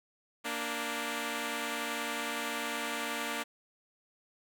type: tone pair together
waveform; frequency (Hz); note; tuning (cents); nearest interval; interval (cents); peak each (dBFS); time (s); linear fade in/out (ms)
5% pulse; 232.8 / 293.7; A#3 / D4; -2 / 0; major third; 402; -25; 0.44-3.44; 20
effects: none